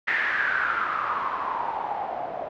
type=noise with low-pass filter sweep; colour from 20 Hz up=blue; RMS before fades=-27 dBFS; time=0.07-2.49 s; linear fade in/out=10 ms; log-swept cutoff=1900 to 640 Hz; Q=7.3; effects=low-pass 3000 Hz 12 dB/octave